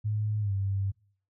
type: tone with pitch glide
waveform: sine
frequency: 106.3 to 98.04 Hz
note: G#2 to G2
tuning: +41 to +1 cents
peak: -26 dBFS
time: 0.04-0.92 s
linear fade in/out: 20 ms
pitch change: -140 cents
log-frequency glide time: 0.4-0.52 s
effects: noise-tail reverb RT60 0.5 s tail -24 dB re dry